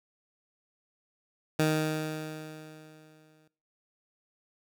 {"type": "tone with exponential decay", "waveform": "15% pulse", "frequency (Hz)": 155.56, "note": "D#3", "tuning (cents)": 0, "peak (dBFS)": -16, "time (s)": [1.59, 3.48], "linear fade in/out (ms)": 5, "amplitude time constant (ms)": 410, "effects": ["noise-tail reverb RT60 0.4 s tail -20 dB re dry"]}